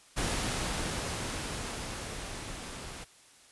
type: noise with level ramp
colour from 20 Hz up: pink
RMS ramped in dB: -31 to -43 dBFS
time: 0.16-3.05 s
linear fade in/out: 20 ms
effects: white hiss -58 dBFS RMS until 3.51 s + resampled to 24000 Hz